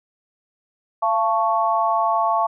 sine chord, F augmented, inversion none, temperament equal with one note detuned, 683.3 / 880 / 1108.7 Hz, F5 / A5 / C#6, -38 / 0 / 0 cents, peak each -21 dBFS, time 1.02-2.47 s, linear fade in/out 10 ms, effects none

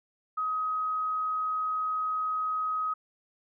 sine tone, 1263 Hz, D#6, 26 cents sharp, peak -27 dBFS, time 0.37-2.94 s, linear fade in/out 10 ms, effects none

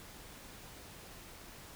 silence, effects pink hiss -52 dBFS RMS until 1.75 s

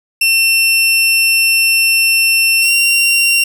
sawtooth tone with pitch glide, 2700 to 2755 Hz, E7 to F7, +41 to -24 cents, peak -6 dBFS, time 0.21-3.44 s, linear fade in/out 5 ms, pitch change +35 cents, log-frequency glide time 2.61-2.71 s, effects none

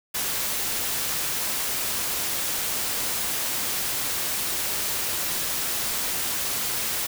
white noise, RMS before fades -27 dBFS, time 0.14-7.07 s, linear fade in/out 10 ms, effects none

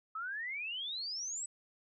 sine exponential sweep, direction up, 1266 to 8060 Hz, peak -37 dBFS, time 0.15-1.46 s, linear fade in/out 5 ms, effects none

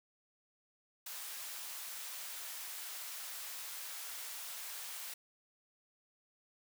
white high-pass noise, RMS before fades -45 dBFS, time 1.06-5.14 s, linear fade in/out 5 ms, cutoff 780 Hz, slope 12 dB/octave, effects none

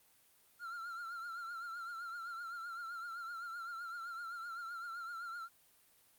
triangle tone with vibrato, 1378 Hz, F6, 24 cents flat, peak -40 dBFS, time 0.59-5.49 s, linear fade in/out 50 ms, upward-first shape triangle, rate 7.8 Hz, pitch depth 78 cents each way, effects white hiss -68 dBFS RMS until 6.18 s + Opus 32 kbps

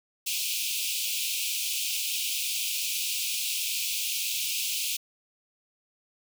pink high-pass noise, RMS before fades -30 dBFS, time 0.26-4.97 s, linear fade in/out 10 ms, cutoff 2400 Hz, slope 96 dB/octave, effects none

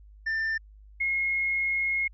triangle / sine tone pair in turn, 1787 / 2158 Hz, A6 / C#7, +26 / -47 cents, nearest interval minor third, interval 327 cents, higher second, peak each -24 dBFS, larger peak neither, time 0.26-0.58 / 1-2.08 s, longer second, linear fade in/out 10 ms, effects added 51 Hz sine -48 dBFS peak until 2.13 s + resampled to 16000 Hz

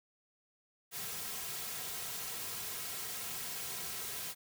white noise with comb filter, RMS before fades -41 dBFS, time 0.91-4.35 s, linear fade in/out 50 ms, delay 3.4 ms, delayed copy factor -0.6, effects none

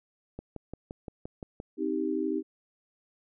click train, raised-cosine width 2 ms, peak -25 dBFS, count 8, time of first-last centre 0.39-1.601 s, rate 5.78 Hz
sine chord, C minor, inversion none, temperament just, 261.6 / 314 / 392.4 Hz, C4 / Eb4 / G4, 0 / +16 / +2 cents, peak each -33 / -30 / -32 dBFS, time 1.77-2.43 s, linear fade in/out 50 ms
effects none

